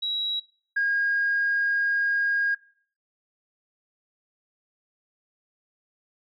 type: tone pair in turn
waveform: sine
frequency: 3874 / 1628.8 Hz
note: B7 / G#6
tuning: -34 / -34 cents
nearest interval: octave + minor third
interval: 1500 cents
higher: first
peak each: -25 / -20 dBFS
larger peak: second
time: 0.02-0.4 / 0.76-2.55 s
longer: second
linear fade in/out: 10 ms
effects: noise-tail reverb RT60 0.5 s tail -20 dB re dry + tanh soft clip ceiling -16 dBFS